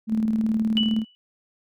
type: tone with tremolo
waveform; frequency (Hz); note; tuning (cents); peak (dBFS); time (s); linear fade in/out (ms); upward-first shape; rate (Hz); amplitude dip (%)
sine; 219.9; A3; -1; -18; 0.07-1.05; 50; square; 19; 40
type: tone with exponential decay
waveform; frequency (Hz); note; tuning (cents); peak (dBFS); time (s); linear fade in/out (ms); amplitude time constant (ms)
sine; 2960; F#7; 0; -18; 0.77-1.15; 0; 82
effects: none